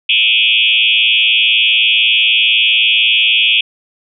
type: tone with frequency modulation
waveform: sine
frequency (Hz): 2924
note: F#7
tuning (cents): -21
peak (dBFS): -8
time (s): 0.09-3.61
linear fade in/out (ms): 5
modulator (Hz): 113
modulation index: 4.4
effects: none